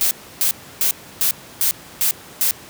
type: noise bursts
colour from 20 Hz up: blue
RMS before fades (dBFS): -17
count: 7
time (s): 0.01-2.51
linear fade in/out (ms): 0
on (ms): 100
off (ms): 300
effects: pink hiss -40 dBFS RMS until 2.69 s + high-pass 100 Hz 12 dB/octave